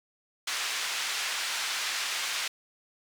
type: band-pass noise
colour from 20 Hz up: pink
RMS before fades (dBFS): -32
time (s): 0.47-2.48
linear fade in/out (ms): 5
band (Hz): 1600 to 6900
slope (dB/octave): 12
effects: none